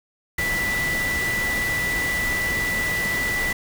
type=tone in noise; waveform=sine; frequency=1973 Hz; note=B6; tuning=2 cents flat; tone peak=-22 dBFS; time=0.38-3.53 s; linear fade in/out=5 ms; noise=pink; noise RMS=-29 dBFS; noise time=0.38-3.53 s; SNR=+4 dB; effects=none